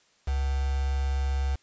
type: tone with quantisation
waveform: sine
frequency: 68.3 Hz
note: C#2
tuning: 25 cents flat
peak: -24 dBFS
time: 0.27-1.56 s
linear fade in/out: 10 ms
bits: 6
effects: white hiss -64 dBFS RMS until 1.62 s + resampled to 16000 Hz